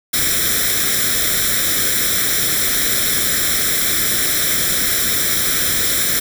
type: noise with comb filter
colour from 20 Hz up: white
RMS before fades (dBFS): -17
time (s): 0.13-6.2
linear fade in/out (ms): 10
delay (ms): 0.54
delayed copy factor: +0.8
effects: none